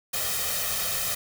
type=noise with comb filter; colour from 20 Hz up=white; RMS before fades=-28 dBFS; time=0.13-1.15 s; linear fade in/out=10 ms; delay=1.6 ms; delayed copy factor=+0.8; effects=none